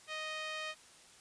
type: tone with band-pass filter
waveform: sawtooth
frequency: 622.3 Hz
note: D#5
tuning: in tune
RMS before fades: -41 dBFS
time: 0.07-0.75 s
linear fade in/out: 50 ms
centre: 2600 Hz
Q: 1.2
effects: white hiss -59 dBFS RMS until 1.2 s + resampled to 22050 Hz